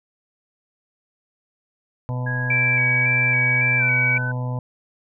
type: harmonic tone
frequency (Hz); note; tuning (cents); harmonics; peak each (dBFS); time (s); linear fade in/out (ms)
125; B2; +21; 1 / 2 / 4 / 5 / 6 / 7 / 8; -23 / -35 / -37 / -39 / -46 / -38 / -40; 2.09-4.59; 0
type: tone with pitch glide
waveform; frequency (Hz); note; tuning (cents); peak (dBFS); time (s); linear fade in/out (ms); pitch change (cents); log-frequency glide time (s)
sine; 1652 to 1506.2; G#6 to F#6; -10 to +30; -25; 2.26-4.32; 10; -160; 3.78-3.83
type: tone with vibrato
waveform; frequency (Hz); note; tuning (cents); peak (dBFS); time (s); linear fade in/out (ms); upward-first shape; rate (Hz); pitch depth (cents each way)
sine; 2303; D7; -34; -17; 2.5-4.18; 5; square; 1.8; 24
effects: none